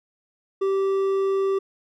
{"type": "tone with hard clipping", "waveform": "triangle", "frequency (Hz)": 388.9, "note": "G4", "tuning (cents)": -14, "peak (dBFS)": -21, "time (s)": [0.61, 1.59], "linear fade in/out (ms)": 10, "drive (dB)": 9, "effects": []}